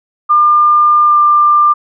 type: tone with pitch glide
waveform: sine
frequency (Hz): 1200 to 1191.7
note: D6 to D6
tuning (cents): +37 to +25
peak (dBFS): -5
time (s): 0.29-1.74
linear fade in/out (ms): 20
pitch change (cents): -12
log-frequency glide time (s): 1.05-1.19
effects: none